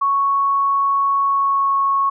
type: tone with pitch glide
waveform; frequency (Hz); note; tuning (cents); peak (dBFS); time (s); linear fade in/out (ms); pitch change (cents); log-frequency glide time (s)
sine; 1108.7 to 1101.7; C#6 to C#6; 0 to -11; -14; 0.01-2.1; 10; -11; 1.23-1.75
effects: none